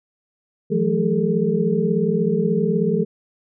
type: tone cluster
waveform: sine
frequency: 165.5 / 182 / 215 / 409.6 / 448.3 Hz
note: E3 / F#3 / A3 / G#4 / A4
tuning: +7 / -28 / -40 / -24 / +32 cents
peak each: -23 dBFS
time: 0.7-3.05 s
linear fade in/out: 20 ms
effects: none